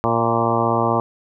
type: harmonic tone with a mistuned harmonic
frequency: 116 Hz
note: A#2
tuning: 8 cents flat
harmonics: 1 / 2 / 3 / 4 / 5 / 6 / 7 / 8 / 9 / 10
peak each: -25 / -25 / -25 / -25 / -25 / -25 / -25 / -25 / -25 / -25 dBFS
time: 0.04-1 s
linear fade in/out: 0 ms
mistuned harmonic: 6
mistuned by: -23 cents
effects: none